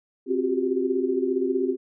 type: tone cluster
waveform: sine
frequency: 263.9 / 357.5 / 379.1 / 394.4 Hz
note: C4 / F4 / F#4 / G4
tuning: +15 / +41 / +42 / +11 cents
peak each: -27 dBFS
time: 0.26-1.77 s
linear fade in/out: 50 ms
effects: none